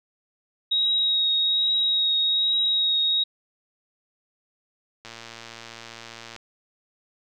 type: tone with vibrato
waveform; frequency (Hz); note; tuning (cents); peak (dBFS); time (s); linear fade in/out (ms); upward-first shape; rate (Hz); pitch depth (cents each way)
sine; 3790; A#7; +28; -19; 0.71-3.24; 10; triangle; 1.2; 19
type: click train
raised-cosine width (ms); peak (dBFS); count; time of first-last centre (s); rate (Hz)
0.2; -22; 152; 5.05-6.363; 115
effects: none